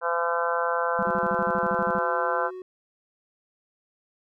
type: harmonic tone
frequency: 170 Hz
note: F3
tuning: 46 cents flat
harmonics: 3 / 4 / 5 / 6 / 7 / 8 / 9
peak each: -28 / -31 / -33 / -29 / -34 / -30 / -32 dBFS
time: 0.01-2.51 s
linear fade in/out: 50 ms
type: tone bursts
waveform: sine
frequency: 196.4 Hz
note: G3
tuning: 4 cents sharp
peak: -28 dBFS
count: 13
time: 0.99-1.986 s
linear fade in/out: 0 ms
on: 36 ms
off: 44 ms
type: tone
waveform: triangle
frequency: 369.6 Hz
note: F#4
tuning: 2 cents flat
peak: -33 dBFS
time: 1.05-2.62 s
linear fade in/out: 2 ms
effects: none